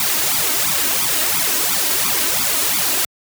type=noise with flanger; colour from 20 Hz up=white; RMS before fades=-18 dBFS; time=0-3.05 s; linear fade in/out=2 ms; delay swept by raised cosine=0.84 to 3.24 ms; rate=2.9 Hz; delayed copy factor=+0.8; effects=high-pass 100 Hz 12 dB/octave